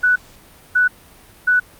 sine tone bursts, 1483 Hz, F#6, 4 cents sharp, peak -11 dBFS, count 3, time 0.03-1.6 s, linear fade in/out 10 ms, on 130 ms, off 590 ms, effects pink hiss -46 dBFS RMS until 1.79 s + Opus 48 kbps

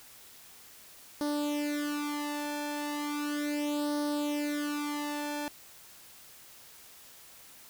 sawtooth tone with flanger, 293.7 Hz, D4, in tune, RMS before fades -33 dBFS, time 1.21-5.48 s, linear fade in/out 0 ms, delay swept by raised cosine 0.2 to 1.19 ms, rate 0.36 Hz, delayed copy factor +0.9, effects white hiss -53 dBFS RMS until 7.69 s

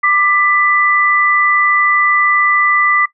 sine tone pair together, 1185.6 / 1987 Hz, D6 / B6, +16 / +10 cents, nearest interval major sixth, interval 894 cents, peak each -12 dBFS, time 0.03-3.06 s, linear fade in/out 10 ms, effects noise-tail reverb RT60 0.1 s tail -18 dB re dry

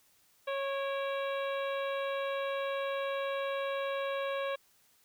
harmonic tone with a mistuned harmonic, 550 Hz, C#5, 14 cents flat, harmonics 1 / 2 / 3 / 4 / 5 / 6 / 7, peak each -33 / -39 / -43 / -45 / -47 / -49 / -50 dBFS, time 0.47-4.56 s, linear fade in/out 10 ms, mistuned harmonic 4, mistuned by +92 cents, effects white hiss -67 dBFS RMS until 5.04 s

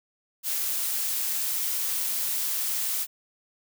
blue noise, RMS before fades -28 dBFS, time 0.43-3.07 s, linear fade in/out 50 ms, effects none

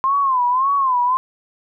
sine tone with vibrato, 1046.5 Hz, C6, in tune, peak -14 dBFS, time 0.04-1.17 s, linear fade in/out 0 ms, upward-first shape sine, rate 1.8 Hz, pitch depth 130 cents each way, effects none

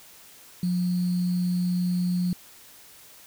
sine tone with sample-and-hold, 178.9 Hz, F3, 42 cents sharp, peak -22 dBFS, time 0.63-2.33 s, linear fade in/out 2 ms, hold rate 4410 Hz, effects white hiss -50 dBFS RMS until 3.26 s

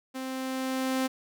sawtooth tone with level ramp, 261.6 Hz, C4, in tune, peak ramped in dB -30 to -21 dBFS, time 0.14-1.08 s, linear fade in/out 20 ms, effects none

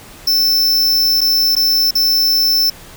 square tone with dropouts, 5320 Hz, E8, 15 cents sharp, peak -11 dBFS, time 0.27-2.7 s, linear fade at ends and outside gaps 5 ms, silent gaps 1.208-1.213 / 1.553-1.564 / 1.909-1.952 s, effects pink hiss -38 dBFS RMS until 2.96 s

